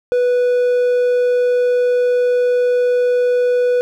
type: tone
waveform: triangle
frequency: 492.6 Hz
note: B4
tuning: 5 cents flat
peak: -10 dBFS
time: 0.12-3.81 s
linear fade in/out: 0 ms
effects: none